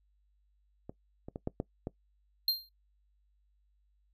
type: clicks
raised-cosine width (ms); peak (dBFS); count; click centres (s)
2; -28 / -29 / -25 / -19 / -19 / -22; 6; 0.895 / 1.285 / 1.359 / 1.474 / 1.601 / 1.871
type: tone with exponential decay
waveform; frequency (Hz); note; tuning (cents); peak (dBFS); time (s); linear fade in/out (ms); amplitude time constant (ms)
square; 4186; C8; 0; -23; 2.48-2.69; 2; 44
effects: noise-tail reverb RT60 0.1 s tail -20 dB re dry + added 50 Hz sine -68 dBFS peak until 4.13 s